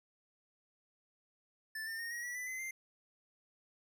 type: tone with pitch steps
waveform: square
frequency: 1759 / 1803.2 / 1848.6 / 1895.1 / 1942.7 / 1991.6 / 2042 / 2093 Hz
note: A6 / A6 / A#6 / A#6 / B6 / B6 / C7 / C7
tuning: -1 / +42 / -15 / +28 / -29 / +14 / -43 / 0 cents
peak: -40 dBFS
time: 1.75-2.71 s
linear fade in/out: 5 ms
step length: 120 ms
effects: none